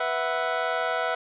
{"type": "chord", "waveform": "25% pulse", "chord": "B suspended fourth", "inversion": "none", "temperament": "just", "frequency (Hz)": [493.9, 658.5, 740.8], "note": ["B4", "E5", "F#5"], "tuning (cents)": [0, -2, 2], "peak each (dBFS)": [-27, -24, -26], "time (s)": [0, 1.15], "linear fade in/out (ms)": 5, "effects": ["resampled to 8000 Hz", "9-bit"]}